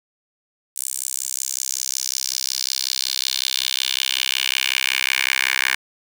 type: tone with high-pass filter sweep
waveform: 10% pulse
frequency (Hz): 65.41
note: C2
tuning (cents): 0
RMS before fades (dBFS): -23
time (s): 0.76-5.75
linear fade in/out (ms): 5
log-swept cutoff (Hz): 8600 to 1900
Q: 2.7
effects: none